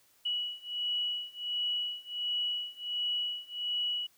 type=beating tone pair; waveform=sine; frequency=2932 / 2933.4 Hz; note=F#7 / F#7; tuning=-16 / -16 cents; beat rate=1.4 Hz; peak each=-35 / -34 dBFS; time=0.25-4.07 s; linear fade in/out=10 ms; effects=white hiss -66 dBFS RMS until 4.17 s